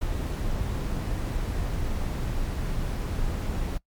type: noise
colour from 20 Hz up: brown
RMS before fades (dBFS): -28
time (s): 0.01-3.78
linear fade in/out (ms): 10
effects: noise-tail reverb RT60 0.1 s tail -21 dB re dry + MP3 96 kbps